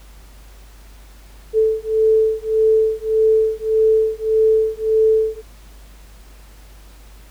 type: beating tone pair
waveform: sine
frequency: 438.4 / 440.1 Hz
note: A4 / A4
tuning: -6 / 0 cents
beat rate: 1.7 Hz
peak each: -16 dBFS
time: 1.53-5.42 s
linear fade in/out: 50 ms
effects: added 50 Hz sine -40 dBFS peak until 7.3 s + pink hiss -49 dBFS RMS until 7.3 s